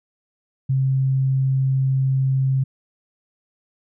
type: tone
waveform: sine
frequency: 133.3 Hz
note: C3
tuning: 33 cents sharp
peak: -16 dBFS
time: 0.69-2.64 s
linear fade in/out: 10 ms
effects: none